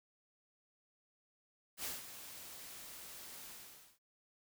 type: noise with ADSR envelope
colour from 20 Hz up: white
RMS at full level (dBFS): -40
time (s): 1.77-3.99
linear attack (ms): 75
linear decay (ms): 170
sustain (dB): -11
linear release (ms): 500
effects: none